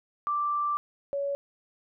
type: tone pair in turn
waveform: sine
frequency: 1174.7 / 562.1 Hz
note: D6 / C#5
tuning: 0 / +24 cents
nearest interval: octave + minor second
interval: 1276 cents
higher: first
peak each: -25 / -27 dBFS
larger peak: first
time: 0.27-0.77 / 1.13-1.35 s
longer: first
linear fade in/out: 0 ms
effects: none